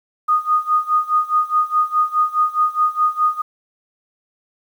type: tone with tremolo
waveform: sine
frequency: 1235 Hz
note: D#6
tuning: 13 cents flat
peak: -11 dBFS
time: 0.28-3.42 s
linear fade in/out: 10 ms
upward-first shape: sine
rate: 4.8 Hz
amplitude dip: 90%
effects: 8-bit